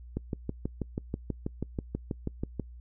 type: click train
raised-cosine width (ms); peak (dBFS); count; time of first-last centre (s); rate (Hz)
3; -18; 16; 0.17-2.597; 6.18
effects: noise-tail reverb RT60 0.1 s tail -25 dB re dry + added 60 Hz sine -44 dBFS peak until 2.8 s